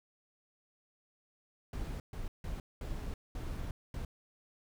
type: noise bursts at uneven times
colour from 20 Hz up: brown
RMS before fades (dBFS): -39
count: 6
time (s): 1.73-2 / 2.13-2.28 / 2.44-2.6 / 2.81-3.14 / 3.35-3.71 / 3.94-4.05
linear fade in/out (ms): 2
effects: none